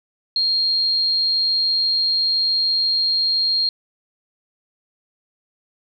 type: tone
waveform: sine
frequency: 4227 Hz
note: C8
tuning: 17 cents sharp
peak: -16 dBFS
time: 0.36-3.69 s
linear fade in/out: 2 ms
effects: none